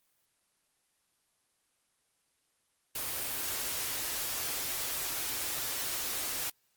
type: band-stop noise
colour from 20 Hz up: white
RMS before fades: -35 dBFS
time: 2.95-6.5 s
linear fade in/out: 5 ms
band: 160 to 230 Hz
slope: 96 dB/octave
effects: white hiss -74 dBFS RMS until 6.76 s + Opus 24 kbps